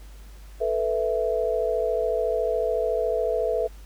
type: chord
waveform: sine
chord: A suspended second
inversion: none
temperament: equal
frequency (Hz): 440 / 493.9 / 659.3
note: A4 / B4 / E5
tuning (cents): 0 / 0 / 0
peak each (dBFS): -26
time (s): 0.6-3.68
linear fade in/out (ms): 20
effects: added 50 Hz sine -41 dBFS peak until 3.85 s + pink hiss -54 dBFS RMS until 3.85 s